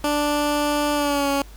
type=tone with pitch glide; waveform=15% pulse; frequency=293.7 to 279.1 Hz; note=D4 to C#4; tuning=0 to +12 cents; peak=-13 dBFS; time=0.04-1.42 s; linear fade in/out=2 ms; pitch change=-88 cents; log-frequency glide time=0.94-1.3 s; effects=added 50 Hz sine -39 dBFS peak until 1.56 s + pink hiss -49 dBFS RMS until 1.56 s